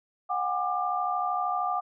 sine tone cluster, 727 / 800 / 1191 Hz, F#5 / G5 / D6, -31 / +35 / +24 cents, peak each -29 / -33 / -29 dBFS, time 0.29-1.81 s, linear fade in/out 20 ms, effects none

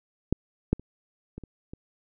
clicks, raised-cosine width 3 ms, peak -9 / -8 / -30 / -25 / -28 / -26 dBFS, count 6, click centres 0.326 / 0.73 / 0.796 / 1.38 / 1.437 / 1.735 s, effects none

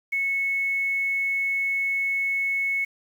sine tone with quantisation, 2200 Hz, C#7, 14 cents flat, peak -22 dBFS, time 0.12-2.85 s, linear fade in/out 10 ms, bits 8, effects none

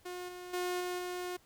sawtooth tone with level steps, 359.4 Hz, F4, 50 cents sharp, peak -36 / -40 / -29 / -31 / -33 dBFS, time 0.05-1.37 s, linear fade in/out 10 ms, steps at 0.28 / 0.53 / 0.8 / 0.98 s, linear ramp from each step 10 ms, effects pink hiss -65 dBFS RMS until 1.45 s

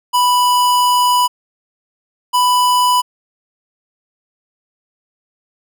square tone pair in turn, 987.8 / 991.6 Hz, B5 / B5, 0 / +7 cents, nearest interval unison, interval 7 cents, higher second, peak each -11 dBFS, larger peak neither, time 0.13-1.28 / 2.33-3.02 s, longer first, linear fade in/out 20 ms, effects none

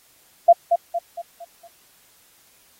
sine tone with echo, 685 Hz, F5, 34 cents flat, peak -6 dBFS, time 0.48-0.53 s, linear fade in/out 10 ms, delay 230 ms, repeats 5, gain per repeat -7 dB, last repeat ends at 1.68 s, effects white hiss -56 dBFS RMS until 2.79 s + AAC 48 kbps

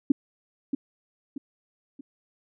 sine tone with echo, 277.2 Hz, C#4, in tune, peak -14 dBFS, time 0.1-0.12 s, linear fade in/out 5 ms, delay 630 ms, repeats 3, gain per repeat -8 dB, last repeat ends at 2.01 s, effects none

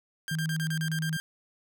sawtooth tone bursts, 1592 Hz, G6, 26 cents sharp, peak -29 dBFS, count 9, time 0.28-1.2 s, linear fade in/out 0 ms, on 72 ms, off 34 ms
sine tone, 158.5 Hz, D#3, 32 cents sharp, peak -28 dBFS, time 0.31-1.17 s, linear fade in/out 5 ms
effects none

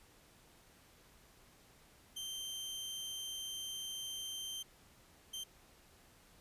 sawtooth tone bursts at uneven times, 3133 Hz, G7, 2 cents flat, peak -38 dBFS, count 2, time 2.16-4.63 / 5.33-5.44 s, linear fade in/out 10 ms, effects pink hiss -64 dBFS RMS until 6.4 s + resampled to 32000 Hz

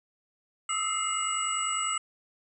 sine tone cluster, 1258 / 1308 / 2106 / 2871 / 7900 Hz, D#6 / E6 / C7 / F7 / B8, +19 / -14 / +11 / +47 / 0 cents, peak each -35 / -33 / -36 / -35 / -31 dBFS, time 0.69-1.98 s, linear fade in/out 5 ms, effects none

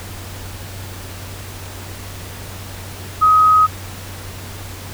sine tone, 1262 Hz, D#6, 24 cents sharp, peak -8 dBFS, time 3.21-3.67 s, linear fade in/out 20 ms, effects added 94 Hz sine -32 dBFS peak until 4.93 s + pink hiss -34 dBFS RMS until 4.93 s

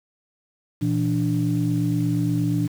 sine tone cluster, 118.9 / 167.4 / 293.2 Hz, A#2 / E3 / D4, +35 / +27 / -3 cents, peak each -23 dBFS, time 0.81-2.68 s, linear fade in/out 20 ms, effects tanh soft clip ceiling -11 dBFS + 7-bit

